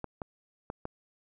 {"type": "clicks", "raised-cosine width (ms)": 1, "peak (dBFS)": -22, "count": 4, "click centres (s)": [0.043, 0.218, 0.701, 0.854], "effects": []}